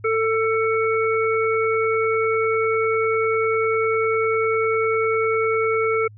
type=harmonic tone; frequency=445 Hz; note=A4; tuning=20 cents sharp; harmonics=1 / 3 / 5; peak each=-19 / -24 / -26 dBFS; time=0.04-6.08 s; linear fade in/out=10 ms; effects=added 105 Hz sine -41 dBFS peak until 6.17 s